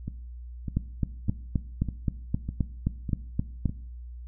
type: two click trains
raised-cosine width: 5 ms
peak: -19 / -12 dBFS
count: 7 / 12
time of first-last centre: 0.08-3.694 / 0.77-3.657 s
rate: 1.66 / 3.81 Hz
effects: noise-tail reverb RT60 0.6 s tail -18 dB re dry + added 60 Hz sine -38 dBFS peak until 4.27 s